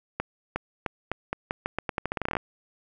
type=accelerating click train; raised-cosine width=0.5 ms; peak=-12 dBFS; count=20; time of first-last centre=0.2-2.368 s; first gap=360 ms; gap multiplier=0.84; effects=none